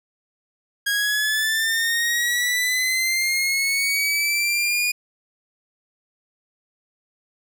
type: linear sweep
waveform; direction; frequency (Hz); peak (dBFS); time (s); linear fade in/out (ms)
sawtooth; up; 1633 to 2449; -16; 0.86-4.92; 10
effects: none